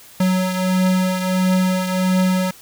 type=beating tone pair; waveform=square; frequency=185 / 186.5 Hz; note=F#3 / F#3; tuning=0 / +14 cents; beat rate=1.5 Hz; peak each=-17 / -24 dBFS; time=0.2-2.51 s; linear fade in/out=5 ms; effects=white hiss -44 dBFS RMS until 2.61 s